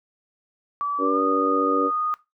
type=tone with pitch glide; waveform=sine; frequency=1152 to 1234.7 Hz; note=D6 to D#6; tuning=-34 to -14 cents; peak=-22 dBFS; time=0.81-2.14 s; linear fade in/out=0 ms; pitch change=+120 cents; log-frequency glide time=1.02-1.21 s
type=harmonic tone; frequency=95.5 Hz; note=G2; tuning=45 cents flat; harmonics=3 / 4 / 5 / 6; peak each=-23 / -28 / -25 / -31 dBFS; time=0.98-1.91 s; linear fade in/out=50 ms
effects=noise-tail reverb RT60 0.2 s tail -17 dB re dry